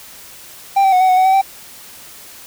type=tone with pitch steps; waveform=triangle; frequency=788 / 771 / 734 / 751 / 738 / 749 / 763 / 777 Hz; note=G5 / G5 / F#5 / F#5 / F#5 / F#5 / G5 / G5; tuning=+9 / -29 / -14 / +26 / -5 / +21 / -47 / -16 cents; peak=-7 dBFS; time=0.76-1.416 s; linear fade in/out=10 ms; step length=82 ms; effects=white hiss -38 dBFS RMS until 2.46 s